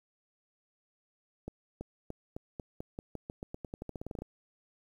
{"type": "accelerating click train", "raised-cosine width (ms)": 2, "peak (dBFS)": -26, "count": 22, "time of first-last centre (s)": [1.48, 4.22], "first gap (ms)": 330, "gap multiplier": 0.89, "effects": ["10-bit"]}